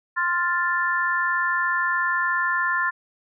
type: chord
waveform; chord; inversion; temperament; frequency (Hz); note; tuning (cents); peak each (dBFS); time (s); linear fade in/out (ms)
sine; F major; second; equal; 1046.5 / 1396.9 / 1760; C6 / F6 / A6; 0 / 0 / 0; -25 / -26 / -23; 0.16-2.91; 20
effects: none